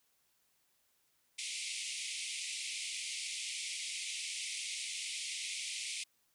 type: band-pass noise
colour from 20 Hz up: pink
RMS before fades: -41 dBFS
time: 1.38-6.04 s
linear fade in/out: 10 ms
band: 2100 to 10000 Hz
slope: 96 dB/octave
effects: white hiss -75 dBFS RMS until 6.34 s